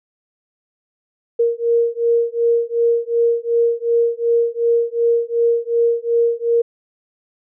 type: beating tone pair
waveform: sine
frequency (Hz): 466.2 / 468.9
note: A#4 / A#4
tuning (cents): 0 / +10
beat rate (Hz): 2.7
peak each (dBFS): -17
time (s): 1.39-6.62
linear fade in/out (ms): 10
effects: none